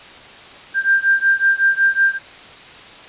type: beating tone pair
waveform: sine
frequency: 1584 / 1589.4 Hz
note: G6 / G6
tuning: +18 / +23 cents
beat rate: 5.4 Hz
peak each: -15 / -16 dBFS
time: 0.74-2.19 s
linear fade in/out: 50 ms
effects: white hiss -39 dBFS RMS until 3.08 s + resampled to 8000 Hz